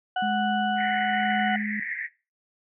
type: harmonic tone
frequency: 740 Hz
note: F#5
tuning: in tune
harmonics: 1 / 2 / 4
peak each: -24 / -30 / -36 dBFS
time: 0.16-1.56 s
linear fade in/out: 5 ms
type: tone with tremolo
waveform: sine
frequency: 210 Hz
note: G#3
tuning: 19 cents sharp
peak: -26 dBFS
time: 0.22-1.8 s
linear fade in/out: 5 ms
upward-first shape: sine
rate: 1 Hz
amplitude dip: 50%
type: band-pass noise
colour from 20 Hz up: pink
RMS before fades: -32 dBFS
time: 0.76-2.09 s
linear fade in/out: 50 ms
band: 1800 to 2100 Hz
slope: 96 dB/octave
effects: noise-tail reverb RT60 0.3 s tail -20 dB re dry